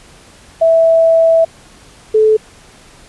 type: tone pair in turn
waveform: sine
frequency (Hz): 656 / 433.8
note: E5 / A4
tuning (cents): -9 / -25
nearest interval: perfect fifth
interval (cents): 716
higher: first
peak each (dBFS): -6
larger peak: neither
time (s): 0.61-1.45 / 2.14-2.37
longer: first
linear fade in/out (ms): 10
effects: pink hiss -42 dBFS RMS until 3.08 s + resampled to 24000 Hz